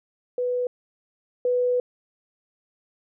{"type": "tone pair in turn", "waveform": "sine", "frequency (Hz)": [494.6, 494.6], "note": ["B4", "B4"], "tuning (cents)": [3, 3], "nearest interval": "unison", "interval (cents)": 0, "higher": "neither", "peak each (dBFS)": [-22, -19], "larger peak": "second", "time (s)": [[0.38, 0.67], [1.45, 1.8]], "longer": "second", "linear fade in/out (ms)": 2, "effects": []}